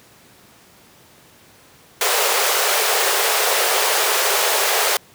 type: high-pass noise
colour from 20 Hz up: pink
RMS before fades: -18 dBFS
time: 2.01-4.97 s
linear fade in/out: 2 ms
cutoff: 390 Hz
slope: 96 dB/octave
effects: pink hiss -49 dBFS RMS until 5.14 s + high-pass 100 Hz 12 dB/octave